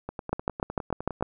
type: two click trains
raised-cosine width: 1 ms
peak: -11 / -19 dBFS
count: 7 / 12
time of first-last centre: 0.33-1.226 / 0.09-1.209 s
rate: 6.7 / 9.83 Hz
effects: none